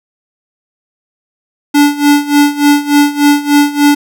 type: tone with tremolo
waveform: square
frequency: 290 Hz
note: D4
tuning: 22 cents flat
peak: -4 dBFS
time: 1.74-3.95 s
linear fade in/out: 10 ms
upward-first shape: sine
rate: 3.4 Hz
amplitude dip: 85%
effects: none